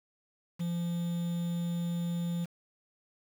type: tone with quantisation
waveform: triangle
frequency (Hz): 171.8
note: F3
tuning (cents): -28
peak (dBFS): -28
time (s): 0.59-2.46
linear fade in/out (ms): 20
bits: 8
effects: none